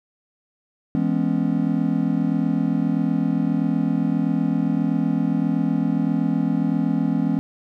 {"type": "chord", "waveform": "triangle", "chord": "C# minor seventh", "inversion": "first", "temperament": "just", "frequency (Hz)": [166.31, 207.9, 249.5, 277.2], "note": ["E3", "G#3", "B3", "C#4"], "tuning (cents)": [16, 2, 18, 0], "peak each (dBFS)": -22, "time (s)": [0.95, 7.39], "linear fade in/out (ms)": 0, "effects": []}